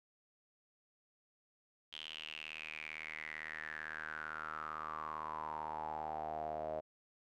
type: tone with band-pass filter sweep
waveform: sawtooth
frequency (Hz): 77.78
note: D#2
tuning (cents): 0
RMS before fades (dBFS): -44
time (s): 1.92-6.81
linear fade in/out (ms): 20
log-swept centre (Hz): 3200 to 620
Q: 8.4
effects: none